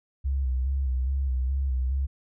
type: tone with vibrato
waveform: sine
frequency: 65.8 Hz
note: C2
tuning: 10 cents sharp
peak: -23 dBFS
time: 0.24-2.07 s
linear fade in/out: 20 ms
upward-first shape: square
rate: 2.4 Hz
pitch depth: 54 cents each way
effects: none